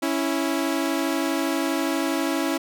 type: tone pair together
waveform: sawtooth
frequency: 276.9 / 329.3 Hz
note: C#4 / E4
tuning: -2 / -2 cents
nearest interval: minor third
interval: 300 cents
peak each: -21 dBFS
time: 0.02-2.58 s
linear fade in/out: 10 ms
effects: none